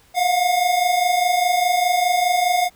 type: tone pair together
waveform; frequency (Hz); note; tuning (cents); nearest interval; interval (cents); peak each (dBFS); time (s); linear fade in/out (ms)
square; 698.1 / 723; F5 / F#5; -1 / -40; minor second; 61; -22 / -18; 0.14-2.7; 50
effects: pink hiss -54 dBFS RMS until 2.75 s